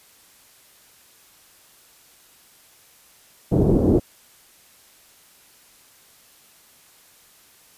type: low-pass noise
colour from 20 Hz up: white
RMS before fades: -17 dBFS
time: 3.51-4 s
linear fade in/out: 20 ms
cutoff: 420 Hz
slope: 24 dB/octave
effects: white hiss -53 dBFS RMS until 7.77 s + resampled to 32000 Hz